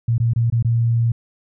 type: tone with dropouts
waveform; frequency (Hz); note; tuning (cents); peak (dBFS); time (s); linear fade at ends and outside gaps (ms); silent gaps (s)
sine; 116.54; A#2; 0; -14; 0.08-1.12; 5; 0.181-0.2 / 0.335-0.36 / 0.501-0.523 / 0.626-0.647
effects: none